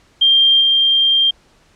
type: tone with level steps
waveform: sine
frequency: 3185 Hz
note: G7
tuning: 27 cents sharp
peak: -8 / -10 dBFS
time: 0.21-1.31 s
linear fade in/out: 10 ms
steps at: 0.6 s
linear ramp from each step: 20 ms
effects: pink hiss -53 dBFS RMS until 1.75 s + low-pass 7000 Hz 12 dB/octave